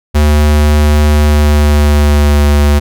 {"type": "tone with pitch glide", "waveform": "square", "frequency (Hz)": [74.7, 72.87], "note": ["D2", "D2"], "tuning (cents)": [30, -13], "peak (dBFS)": -6, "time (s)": [0.14, 2.8], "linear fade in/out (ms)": 20, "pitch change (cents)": -43, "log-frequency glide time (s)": [1.15, 2.45], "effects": []}